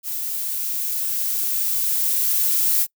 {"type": "noise with level ramp", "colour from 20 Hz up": "violet", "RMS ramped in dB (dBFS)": [-27, -18], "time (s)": [0.03, 2.87], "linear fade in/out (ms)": 50, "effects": ["noise-tail reverb RT60 0.1 s tail -24 dB re dry"]}